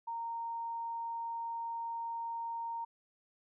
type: tone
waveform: sine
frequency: 925 Hz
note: A#5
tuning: 14 cents flat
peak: -36 dBFS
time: 0.07-2.85 s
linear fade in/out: 10 ms
effects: none